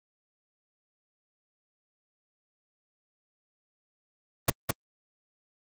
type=noise with echo; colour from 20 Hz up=pink; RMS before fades=-20 dBFS; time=4.48-4.5 s; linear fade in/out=5 ms; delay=210 ms; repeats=1; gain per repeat=-4 dB; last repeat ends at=4.71 s; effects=high-pass 80 Hz 12 dB/octave + Opus 24 kbps